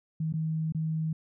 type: tone with dropouts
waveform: sine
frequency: 158.8 Hz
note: D#3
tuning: 36 cents sharp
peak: -27 dBFS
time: 0.2-1.13 s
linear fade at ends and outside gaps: 5 ms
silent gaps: 0.326-0.337 / 0.723-0.747 s
effects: none